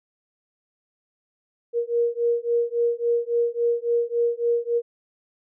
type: beating tone pair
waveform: sine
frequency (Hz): 470 / 473.6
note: A#4 / A#4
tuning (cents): +14 / +27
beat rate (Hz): 3.6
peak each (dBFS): -23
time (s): 1.73-4.82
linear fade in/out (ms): 50
effects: none